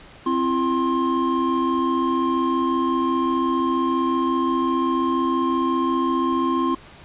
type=tone cluster; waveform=triangle; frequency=263.1 / 338.1 / 1060 Hz; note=C4 / E4 / C6; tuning=+10 / +44 / +22 cents; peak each=-21 dBFS; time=0.26-6.75 s; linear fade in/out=5 ms; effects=pink hiss -45 dBFS RMS until 7.04 s + resampled to 8000 Hz